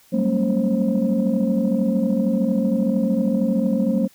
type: tone cluster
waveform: sine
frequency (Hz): 187.6 / 200.6 / 229.4 / 273.7 / 531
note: F#3 / G3 / A#3 / C#4 / C5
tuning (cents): +24 / +40 / -28 / -22 / +25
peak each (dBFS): -24 / -22 / -20 / -25 / -25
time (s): 0.12-4.08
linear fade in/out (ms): 20
effects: tanh soft clip ceiling -9 dBFS + white hiss -54 dBFS RMS until 4.14 s

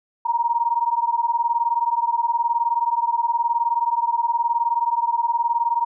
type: beating tone pair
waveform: sine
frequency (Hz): 930 / 949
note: A#5 / A#5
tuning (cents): -4 / +31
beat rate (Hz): 19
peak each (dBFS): -21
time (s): 0.25-5.85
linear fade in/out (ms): 10
effects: none

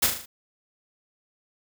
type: noise with echo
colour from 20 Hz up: white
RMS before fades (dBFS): -20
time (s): 0.02-0.07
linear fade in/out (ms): 10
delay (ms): 38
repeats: 5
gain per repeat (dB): -5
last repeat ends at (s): 0.26
effects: none

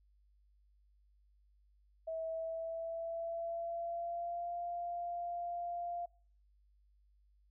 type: tone with pitch glide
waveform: sine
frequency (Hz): 649 to 695.6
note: E5 to F5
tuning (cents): -27 to -7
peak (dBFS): -37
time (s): 2.07-6.06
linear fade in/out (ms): 10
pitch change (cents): +120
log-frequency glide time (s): 2.25-4.55
effects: noise-tail reverb RT60 0.5 s tail -25 dB re dry + added 50 Hz sine -66 dBFS peak until 7.5 s

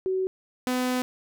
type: tone pair in turn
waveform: sine / sawtooth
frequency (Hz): 376.3 / 252.1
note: F#4 / B3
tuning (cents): +29 / +36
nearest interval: perfect fifth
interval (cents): 693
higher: first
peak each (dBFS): -23 / -20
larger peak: second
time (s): 0.06-0.27 / 0.67-1.02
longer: second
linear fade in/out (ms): 0
effects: none

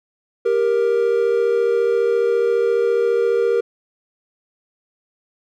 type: tone pair together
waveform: triangle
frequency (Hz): 394.4 / 469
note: G4 / A#4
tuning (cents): +11 / +11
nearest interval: minor third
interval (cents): 300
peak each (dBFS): -18 / -14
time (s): 0.45-3.61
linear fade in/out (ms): 10
effects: none

